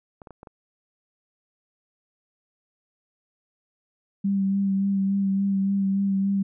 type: clicks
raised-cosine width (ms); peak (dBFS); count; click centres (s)
1; -28; 5; 0.218 / 0.272 / 0.307 / 0.431 / 0.472
type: tone with vibrato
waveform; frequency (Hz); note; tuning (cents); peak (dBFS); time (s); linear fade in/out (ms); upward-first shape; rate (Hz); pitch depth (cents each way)
sine; 196; G3; 0; -20; 4.24-6.43; 10; sine; 3.5; 21
effects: none